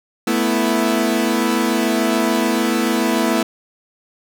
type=chord; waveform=sawtooth; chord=A suspended second; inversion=none; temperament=equal; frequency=220 / 246.9 / 329.6 Hz; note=A3 / B3 / E4; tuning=0 / 0 / 0 cents; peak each=-16 dBFS; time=0.27-3.43 s; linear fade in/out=5 ms; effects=none